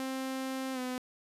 sawtooth tone with pitch glide, 263.6 to 252.9 Hz, C4 to B3, +13 to +41 cents, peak -30 dBFS, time 0-0.98 s, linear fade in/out 0 ms, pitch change -72 cents, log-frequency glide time 0.73-0.79 s, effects resampled to 32000 Hz

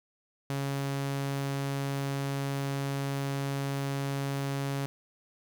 sawtooth tone, 138.59 Hz, C#3, in tune, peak -26 dBFS, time 0.5-4.86 s, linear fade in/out 0 ms, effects 10-bit

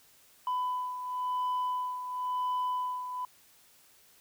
sine beating tone pair, 1000 / 1000.96 Hz, B5 / B5, +21 / +23 cents, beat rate 0.96 Hz, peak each -29 / -35 dBFS, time 0.47-3.25 s, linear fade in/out 2 ms, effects tanh soft clip ceiling -27 dBFS + white hiss -61 dBFS RMS until 4.2 s

